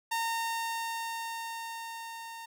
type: tone with level ramp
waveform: sawtooth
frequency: 916 Hz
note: A#5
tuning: 31 cents flat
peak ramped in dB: -25 to -38 dBFS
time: 0.11-2.46 s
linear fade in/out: 10 ms
effects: 11-bit